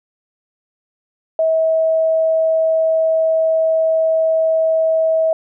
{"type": "tone", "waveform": "sine", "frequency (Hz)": 644, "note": "E5", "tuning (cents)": -41, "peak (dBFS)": -12, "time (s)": [1.39, 5.33], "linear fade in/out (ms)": 2, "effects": []}